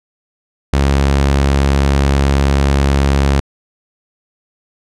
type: tone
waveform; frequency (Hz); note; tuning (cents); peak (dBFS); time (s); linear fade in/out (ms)
sawtooth; 69.3; C#2; 0; -6; 0.73-3.4; 0
effects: low-pass 8000 Hz 12 dB/octave